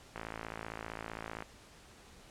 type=click train; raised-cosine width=0.5 ms; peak=-25 dBFS; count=71; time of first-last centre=0.16-1.424 s; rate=55.4 Hz; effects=pink hiss -57 dBFS RMS until 2.3 s + low-pass 9000 Hz 12 dB/octave